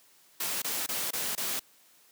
white noise bursts, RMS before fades -32 dBFS, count 5, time 0.4-1.596 s, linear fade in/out 5 ms, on 220 ms, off 24 ms, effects white hiss -61 dBFS RMS until 2.11 s + high-pass 150 Hz 12 dB/octave

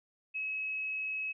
sine tone, 2567 Hz, E7, 47 cents flat, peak -33 dBFS, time 0.34-1.33 s, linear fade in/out 20 ms, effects none

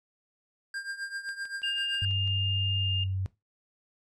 square tone with tremolo, 1599 Hz, G6, 34 cents sharp, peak -32 dBFS, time 0.74-2.05 s, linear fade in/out 2 ms, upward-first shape triangle, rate 7.7 Hz, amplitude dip 85%
click train, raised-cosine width 0.2 ms, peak -34 dBFS, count 7, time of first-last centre 1.29-2.275 s, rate 6.09 Hz
sine tone, 2813 Hz, F7, 12 cents sharp, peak -27 dBFS, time 1.63-3.04 s, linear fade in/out 5 ms
sine tone with pitch glide, 98 to 94.99 Hz, G2 to F#2, 0 to +46 cents, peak -28 dBFS, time 2.02-3.26 s, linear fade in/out 0 ms, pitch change -54 cents, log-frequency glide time 2.79-2.96 s
effects noise-tail reverb RT60 0.2 s tail -17 dB re dry + low-pass 8000 Hz 12 dB/octave

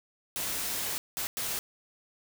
white noise bursts at uneven times, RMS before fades -33 dBFS, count 3, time 0.36-0.98 / 1.17-1.27 / 1.37-1.59 s, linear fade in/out 0 ms, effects none

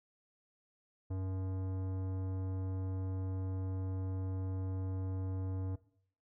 sine tone with tanh clipping, 94.3 Hz, F#2, 33 cents sharp, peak -37 dBFS, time 1.1-5.76 s, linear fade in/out 10 ms, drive 16 dB, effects noise-tail reverb RT60 0.6 s tail -18 dB re dry

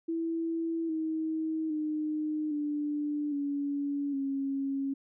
sine tone with pitch steps, 329.6 / 317.6 / 306.1 / 295 / 284.3 / 274 Hz, E4 / D#4 / D#4 / D4 / C#4 / C#4, 0 / +36 / -28 / +8 / +44 / -20 cents, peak -29 dBFS, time 0.08-4.94 s, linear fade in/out 10 ms, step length 810 ms, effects none

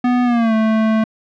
square tone with pitch glide, 246.9 to 220 Hz, B3 to A3, 0 to 0 cents, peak -13 dBFS, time 0.04-1.04 s, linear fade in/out 5 ms, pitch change -200 cents, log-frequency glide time 0.24-0.54 s, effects low-pass 2000 Hz 12 dB/octave

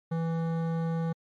triangle tone with hard clipping, 164.8 Hz, E3, in tune, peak -29 dBFS, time 0.11-1.13 s, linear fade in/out 10 ms, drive 18 dB, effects MP3 48 kbps

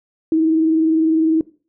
sine tone with vibrato, 320 Hz, D#4, 49 cents sharp, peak -12 dBFS, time 0.32-1.41 s, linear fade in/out 2 ms, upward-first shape sine, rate 20 Hz, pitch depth 37 cents each way, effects noise-tail reverb RT60 0.4 s tail -20 dB re dry

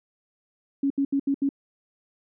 sine tone bursts, 277.2 Hz, C#4, in tune, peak -20 dBFS, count 5, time 0.83-1.491 s, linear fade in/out 5 ms, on 73 ms, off 74 ms, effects none

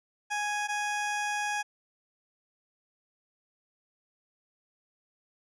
20% pulse tone pair in turn, 830.6 / 830.6 Hz, G#5 / G#5, 0 / 0 cents, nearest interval unison, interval 0 cents, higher neither, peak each -24 / -24 dBFS, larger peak neither, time 0.3-0.68 / 0.68-1.63 s, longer second, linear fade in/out 20 ms, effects resampled to 22050 Hz

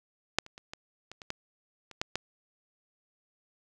clicks, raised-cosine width 0.2 ms, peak -6 / -30 / -29 / -23 / -26 / -27 / -16 / -29 / -12 / -13 dBFS, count 10, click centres 0.386 / 0.464 / 0.579 / 0.735 / 1.116 / 1.218 / 1.304 / 1.913 / 2.015 / 2.156 s, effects none

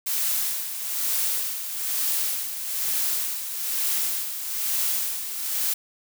blue noise with tremolo, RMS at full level -24 dBFS, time 0.06-5.74 s, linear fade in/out 10 ms, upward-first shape sine, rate 1.1 Hz, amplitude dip 60%, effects none

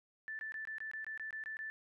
sine tone bursts, 1760 Hz, A6, in tune, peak -40 dBFS, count 11, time 0.28-1.7 s, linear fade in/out 0 ms, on 110 ms, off 21 ms, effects none

